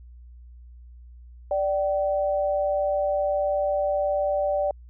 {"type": "tone pair together", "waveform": "sine", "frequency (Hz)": [587.3, 768.7], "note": ["D5", "G5"], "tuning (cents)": [0, -34], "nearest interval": "perfect fourth", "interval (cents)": 466, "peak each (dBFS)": [-22, -28], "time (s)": [1.51, 4.71], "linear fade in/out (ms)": 2, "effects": ["added 60 Hz sine -43 dBFS peak until 4.89 s"]}